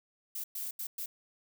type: noise bursts at uneven times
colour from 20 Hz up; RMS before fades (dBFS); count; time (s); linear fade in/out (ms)
violet; -38; 4; 0.35-0.44 / 0.55-0.71 / 0.79-0.87 / 0.98-1.06; 5
effects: none